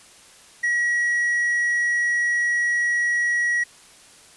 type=tone; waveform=triangle; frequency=1915 Hz; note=A#6; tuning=46 cents sharp; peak=-17 dBFS; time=0.63-3.64 s; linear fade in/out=10 ms; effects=white hiss -49 dBFS RMS until 4.36 s + resampled to 24000 Hz